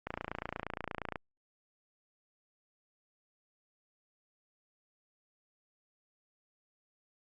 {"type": "click train", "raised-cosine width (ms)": 0.5, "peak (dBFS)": -21, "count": 32, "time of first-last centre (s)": [0.07, 1.158], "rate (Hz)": 28.5, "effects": ["Opus 48 kbps"]}